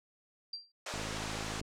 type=tone with exponential decay; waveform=sine; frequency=4722 Hz; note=D8; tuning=9 cents sharp; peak=-35 dBFS; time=0.53-0.72 s; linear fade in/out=5 ms; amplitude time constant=41 ms
type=band-pass noise; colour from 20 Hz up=pink; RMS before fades=-41 dBFS; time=0.86-1.61 s; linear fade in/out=5 ms; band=460 to 7900 Hz; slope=24 dB/octave
type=click train; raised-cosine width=3 ms; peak=-30 dBFS; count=37; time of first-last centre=0.94-1.614 s; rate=53.4 Hz
effects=none